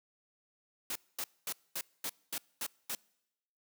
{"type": "noise bursts", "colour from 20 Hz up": "white", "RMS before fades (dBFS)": -37, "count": 8, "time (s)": [0.9, 2.95], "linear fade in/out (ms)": 2, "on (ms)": 55, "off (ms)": 230, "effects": ["noise-tail reverb RT60 0.9 s tail -26 dB re dry", "high-pass 150 Hz 12 dB/octave"]}